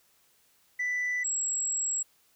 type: tone pair in turn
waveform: sine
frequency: 1983 / 7671 Hz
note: B6 / A#8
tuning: +7 / +49 cents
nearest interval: octave + major seventh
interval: 2342 cents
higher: second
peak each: -25 dBFS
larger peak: neither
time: 0.79-1.24 / 1.24-2.03 s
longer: second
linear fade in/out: 10 ms
effects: tanh soft clip ceiling -26 dBFS + white hiss -66 dBFS RMS until 2.35 s